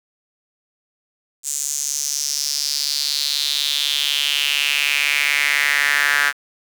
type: tone with high-pass filter sweep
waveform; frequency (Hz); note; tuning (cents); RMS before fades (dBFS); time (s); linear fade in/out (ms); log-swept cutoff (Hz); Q
sawtooth; 144.1; D3; -33; -20; 1.43-6.33; 50; 7400 to 1600; 4.4
effects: 7-bit